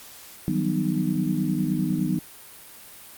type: tone cluster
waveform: sine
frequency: 157.5 / 184.1 / 193.8 / 247.9 / 306.7 Hz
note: D#3 / F#3 / G3 / B3 / D#4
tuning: +21 / -8 / -20 / +7 / -25 cents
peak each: -28 dBFS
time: 0.48-2.19 s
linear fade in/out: 0 ms
effects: white hiss -45 dBFS RMS until 3.17 s + Opus 48 kbps